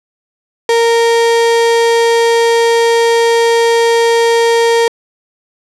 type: tone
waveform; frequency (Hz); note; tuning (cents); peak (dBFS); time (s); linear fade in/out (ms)
35% pulse; 463.4; A#4; -10; -6; 0.69-4.88; 2
effects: low-pass 8000 Hz 12 dB/octave